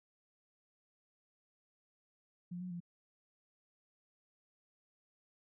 sine tone with pitch steps, 176.5 / 181.8 / 173.6 Hz, F3 / F#3 / F3, +19 / -30 / -10 cents, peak -40 dBFS, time 2.51-2.804 s, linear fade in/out 10 ms, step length 98 ms, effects none

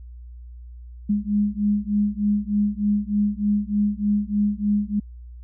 sine beating tone pair, 204.9 / 208.2 Hz, G#3 / G#3, -23 / +5 cents, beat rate 3.3 Hz, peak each -22 dBFS, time 1.09-5 s, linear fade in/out 10 ms, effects added 60 Hz sine -37 dBFS peak until 5.43 s

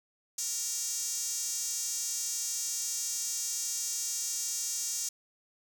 sawtooth tone with high-pass filter, 466.2 Hz, A#4, in tune, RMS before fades -34 dBFS, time 0.38-5.09 s, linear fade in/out 5 ms, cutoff 6500 Hz, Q 3.6, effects 9-bit

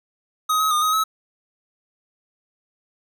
square tone with pitch steps, 1257 / 1275 / 1219 / 1261 / 1291 Hz, D#6 / D#6 / D#6 / D#6 / E6, +17 / +42 / -36 / +23 / -37 cents, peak -18 dBFS, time 0.49-1.04 s, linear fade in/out 10 ms, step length 110 ms, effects none

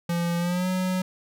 square tone with pitch glide, 171.4 to 184.77 Hz, F3 to F#3, -32 to -2 cents, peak -24 dBFS, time 0.09-1.02 s, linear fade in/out 5 ms, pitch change +130 cents, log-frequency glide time 0.38-0.68 s, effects none

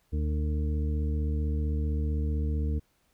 harmonic tone, 75.6 Hz, D#2, 49 cents flat, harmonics 1 / 2 / 3 / 4 / 6, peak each -26 / -37 / -38 / -40 / -42 dBFS, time 0.12-2.8 s, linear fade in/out 20 ms, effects pink hiss -70 dBFS RMS until 3.13 s

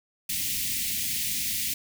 white band-stop noise, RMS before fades -29 dBFS, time 0.29-1.74 s, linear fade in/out 5 ms, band 280 to 2000 Hz, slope 48 dB/octave, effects none

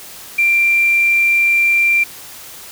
sine tone with quantisation, 2366 Hz, D7, 12 cents sharp, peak -10 dBFS, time 0.38-2.04 s, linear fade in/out 10 ms, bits 6, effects white hiss -35 dBFS RMS until 2.71 s

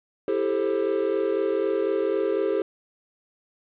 triangle chord, A minor seventh, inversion second, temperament just, 330 / 396 / 440 / 528 Hz, E4 / G4 / A4 / C5, +2 / +18 / 0 / +16 cents, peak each -28 / -23 / -25 / -27 dBFS, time 0.28-2.62 s, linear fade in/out 2 ms, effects resampled to 8000 Hz + 8-bit

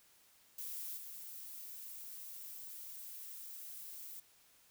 violet noise with level steps, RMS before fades -44 / -49 dBFS, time 0.58-4.2 s, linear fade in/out 5 ms, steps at 0.96 s, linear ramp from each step 20 ms, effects white hiss -67 dBFS RMS until 4.7 s

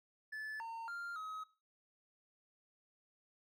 triangle tone with pitch steps, 1737 / 912 / 1395 / 1272 Hz, A6 / A#5 / F6 / D#6, -23 / -38 / -2 / +38 cents, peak -40 dBFS, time 0.32-1.44 s, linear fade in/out 10 ms, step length 280 ms, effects noise-tail reverb RT60 0.4 s tail -19 dB re dry

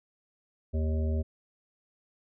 harmonic tone, 78.5 Hz, D#2, 16 cents sharp, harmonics 1 / 3 / 5 / 7 / 8, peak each -26 / -36 / -40 / -43 / -44 dBFS, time 0.73-1.23 s, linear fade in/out 20 ms, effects none

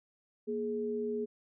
sine tone pair together, 235.8 / 420.5 Hz, A#3 / G#4, +20 / +22 cents, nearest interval minor seventh, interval 1002 cents, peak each -37 / -33 dBFS, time 0.47-1.26 s, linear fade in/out 20 ms, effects none

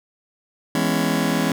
sawtooth chord, C# minor seventh, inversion first, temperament just, 166.31 / 207.9 / 249.5 / 277.2 Hz, E3 / G#3 / B3 / C#4, +16 / +2 / +18 / 0 cents, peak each -20 dBFS, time 0.75-1.52 s, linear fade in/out 2 ms, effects none

